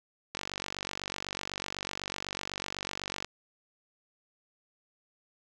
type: click train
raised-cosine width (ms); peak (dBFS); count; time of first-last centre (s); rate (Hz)
0.2; -17; 140; 0.35-3.246; 48
effects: none